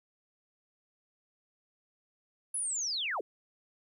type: linear sweep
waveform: sine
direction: down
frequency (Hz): 10610 to 311.1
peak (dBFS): -31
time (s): 2.54-3.21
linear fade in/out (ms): 5
effects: 12-bit